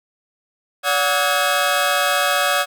25% pulse tone cluster, 573 / 729 / 1283 / 1644 Hz, D5 / F#5 / E6 / G#6, -43 / -26 / -47 / -18 cents, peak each -18 dBFS, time 0.83-2.66 s, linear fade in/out 50 ms, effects none

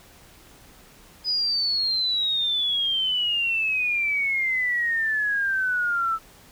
sine exponential sweep, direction down, 5010 to 1311 Hz, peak -21 dBFS, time 1.24-6.19 s, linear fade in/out 50 ms, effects pink hiss -51 dBFS RMS until 6.51 s

